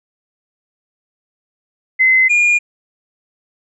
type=tone pair in turn; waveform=sine / triangle; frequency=2051 / 2425 Hz; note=C7 / D#7; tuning=-35 / -45 cents; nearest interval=minor third; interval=290 cents; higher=second; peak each=-8 dBFS; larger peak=neither; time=1.99-2.29 / 2.29-2.59 s; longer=neither; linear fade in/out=20 ms; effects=resampled to 22050 Hz